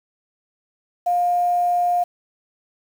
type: tone with quantisation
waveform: sine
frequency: 707 Hz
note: F5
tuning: 21 cents sharp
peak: -16 dBFS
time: 1.06-2.04 s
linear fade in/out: 10 ms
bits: 7
effects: none